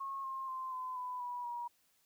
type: tone with pitch steps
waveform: sine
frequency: 1088 / 1065 / 1042.5 / 1020.4 / 998.9 / 977.7 / 957.1 Hz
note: C#6 / C6 / C6 / C6 / B5 / B5 / A#5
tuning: -33 / +30 / -7 / -44 / +19 / -18 / +45 cents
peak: -38 dBFS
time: 0-1.68 s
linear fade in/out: 10 ms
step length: 240 ms
effects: white hiss -73 dBFS RMS until 2.05 s